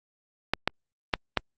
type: clicks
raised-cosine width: 0.3 ms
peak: -6 dBFS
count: 4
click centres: 0.536 / 0.676 / 1.138 / 1.373 s
effects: Opus 48 kbps